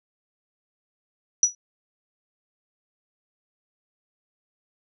sine tone with exponential decay, 5870 Hz, F#8, 15 cents flat, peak -10 dBFS, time 1.43-1.55 s, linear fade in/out 2 ms, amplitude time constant 24 ms, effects none

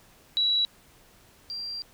sine tone pair in turn, 3911 / 4736 Hz, B7 / D8, -18 / +14 cents, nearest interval minor third, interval 332 cents, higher second, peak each -21 / -32 dBFS, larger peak first, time 0.37-0.65 / 1.5-1.82 s, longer second, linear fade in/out 0 ms, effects pink hiss -57 dBFS RMS until 1.93 s

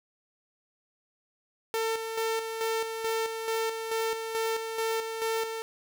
sawtooth tone with tremolo, 448.9 Hz, A4, 35 cents sharp, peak -23 dBFS, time 1.74-5.62 s, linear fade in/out 0 ms, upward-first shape square, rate 2.3 Hz, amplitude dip 50%, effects none

